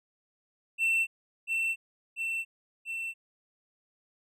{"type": "tone with echo", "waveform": "triangle", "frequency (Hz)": 2690, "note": "E7", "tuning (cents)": 34, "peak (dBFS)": -22, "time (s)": [0.78, 1.07], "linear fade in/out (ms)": 50, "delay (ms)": 690, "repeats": 3, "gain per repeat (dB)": -3, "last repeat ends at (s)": 3.14, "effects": []}